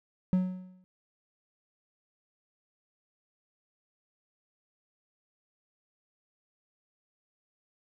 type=tone with exponential decay; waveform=triangle; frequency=184.2 Hz; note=F#3; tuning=7 cents flat; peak=-18 dBFS; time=0.33-0.84 s; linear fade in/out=0 ms; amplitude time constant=110 ms; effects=none